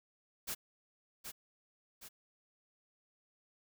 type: noise with echo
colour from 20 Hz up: white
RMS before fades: -39 dBFS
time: 0.47-0.55 s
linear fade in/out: 20 ms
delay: 770 ms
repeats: 2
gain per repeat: -6 dB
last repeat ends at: 2.09 s
effects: none